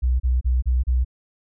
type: tone bursts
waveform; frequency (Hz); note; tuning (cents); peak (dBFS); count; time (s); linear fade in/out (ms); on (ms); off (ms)
sine; 62.5; B1; +21; -16; 5; 0.02-1.048; 20; 180; 32
effects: none